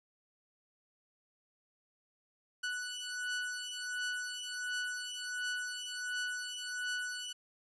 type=beating tone pair; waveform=sawtooth; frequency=1480 / 1481.4 Hz; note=F#6 / F#6; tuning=0 / +2 cents; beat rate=1.4 Hz; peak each=-36 / -36 dBFS; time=2.63-7.33 s; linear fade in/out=10 ms; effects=resampled to 22050 Hz